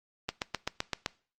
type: click train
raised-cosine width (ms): 0.2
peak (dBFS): -12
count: 7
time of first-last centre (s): 0.29-1.061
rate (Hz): 7.78
effects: noise-tail reverb RT60 0.4 s tail -21 dB re dry + Opus 32 kbps